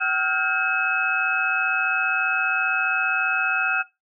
sine tone cluster, 758 / 1304 / 1419 / 1582 / 2575 Hz, F#5 / E6 / F6 / G6 / E7, +42 / -19 / +27 / +15 / -41 cents, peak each -31 / -31 / -24 / -28 / -25 dBFS, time 0-3.83 s, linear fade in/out 20 ms, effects noise-tail reverb RT60 0.2 s tail -17 dB re dry

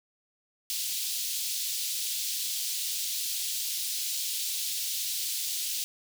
pink high-pass noise, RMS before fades -32 dBFS, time 0.7-5.84 s, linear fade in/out 0 ms, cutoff 3400 Hz, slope 24 dB/octave, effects none

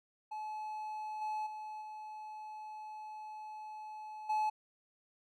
triangle tone with level steps, 858 Hz, A5, 44 cents flat, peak -37 / -33 / -40 / -42 / -28 dBFS, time 0.31-4.5 s, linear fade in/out 10 ms, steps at 1.21 / 1.46 / 1.81 / 4.29 s, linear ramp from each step 10 ms, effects none

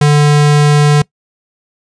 square tone, 147.4 Hz, D3, 7 cents sharp, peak -6 dBFS, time 0.01-1.02 s, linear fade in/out 5 ms, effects noise-tail reverb RT60 0.1 s tail -23 dB re dry + resampled to 22050 Hz

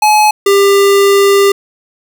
square tone pair in turn, 850 / 398.1 Hz, G#5 / G4, +40 / +27 cents, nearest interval octave + minor second, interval 1313 cents, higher first, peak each -6 dBFS, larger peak neither, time 0.02-0.31 / 0.46-1.52 s, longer second, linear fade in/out 5 ms, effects none

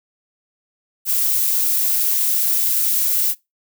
violet noise, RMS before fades -18 dBFS, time 1.05-3.35 s, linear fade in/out 50 ms, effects noise-tail reverb RT60 0.2 s tail -22 dB re dry

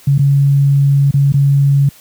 sine tone with dropouts, 140 Hz, C#3, 18 cents sharp, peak -7 dBFS, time 0.07-1.89 s, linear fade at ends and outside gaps 5 ms, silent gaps 0.18-0.191 / 1.11-1.139 / 1.322-1.339 s, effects white hiss -43 dBFS RMS until 2 s + high-pass 60 Hz 12 dB/octave

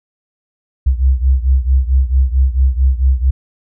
sine beating tone pair, 64 / 68.5 Hz, C2 / C#2, -38 / -20 cents, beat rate 4.5 Hz, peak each -11 / -14 dBFS, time 0.86-3.31 s, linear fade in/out 10 ms, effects none

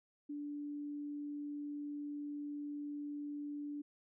sine tone, 291.5 Hz, D4, 13 cents flat, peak -40 dBFS, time 0.29-3.82 s, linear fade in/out 10 ms, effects none

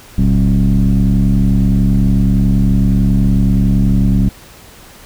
sine tone with frequency modulation, 120 Hz, B2, 49 cents flat, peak -7 dBFS, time 0.18-4.29 s, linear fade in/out 5 ms, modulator 70.8 Hz, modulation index 1.6, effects tanh soft clip ceiling -4 dBFS + pink hiss -39 dBFS RMS until 5.05 s

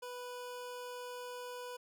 25% pulse tone, 493.5 Hz, B4, 1 cent flat, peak -39 dBFS, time 0.02-1.77 s, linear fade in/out 10 ms, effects none

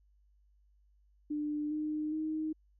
sine tone with pitch steps, 298.1 / 305.1 / 312.2 Hz, D4 / D#4 / D#4, +26 / -34 / +6 cents, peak -32 dBFS, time 1.3-2.53 s, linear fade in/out 10 ms, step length 410 ms, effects added 50 Hz sine -64 dBFS peak until 2.79 s

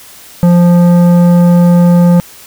sine tone with tanh clipping, 174.61 Hz, F3, in tune, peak -5 dBFS, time 0.43-2.2 s, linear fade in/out 0 ms, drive 12 dB, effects white hiss -35 dBFS RMS until 2.46 s

